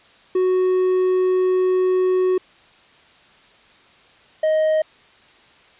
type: tone pair in turn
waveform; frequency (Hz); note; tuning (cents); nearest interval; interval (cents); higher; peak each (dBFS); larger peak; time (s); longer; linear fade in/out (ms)
triangle; 369.6 / 625.6; F#4 / D#5; -2 / +9; major sixth; 911; second; -13; neither; 0.35-2.38 / 4.43-4.82; first; 5
effects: white hiss -51 dBFS RMS until 5.79 s + resampled to 8000 Hz